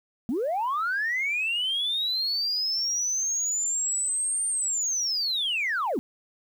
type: linear two-way sweep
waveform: sine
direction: up then down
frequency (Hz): 207.7 to 8900 to 207.7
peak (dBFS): -23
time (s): 0.29-5.99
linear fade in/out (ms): 0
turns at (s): 4.47
effects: tanh soft clip ceiling -21 dBFS + 9-bit